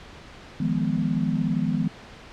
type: chord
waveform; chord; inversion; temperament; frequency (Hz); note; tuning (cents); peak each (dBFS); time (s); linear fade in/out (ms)
sine; F half-diminished seventh; third; equal with one note detuned; 157.19 / 174.61 / 207.7 / 246.9; Eb3 / F3 / Ab3 / Cb4; +18 / 0 / 0 / 0; -27; 0.6-1.88; 5
effects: pink hiss -44 dBFS RMS until 2.32 s + low-pass 4000 Hz 12 dB/octave